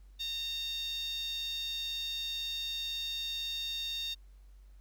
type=tone with high-pass filter; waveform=10% pulse; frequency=918 Hz; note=A#5; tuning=27 cents flat; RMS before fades=-37 dBFS; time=0.19-4.15 s; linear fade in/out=20 ms; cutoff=3500 Hz; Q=7; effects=added 48 Hz sine -52 dBFS peak until 4.8 s + pink hiss -73 dBFS RMS until 4.8 s